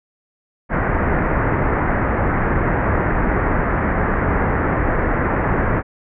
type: low-pass noise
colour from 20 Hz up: pink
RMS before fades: -18 dBFS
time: 0.69-5.83 s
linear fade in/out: 50 ms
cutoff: 2000 Hz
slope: 48 dB/octave
effects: none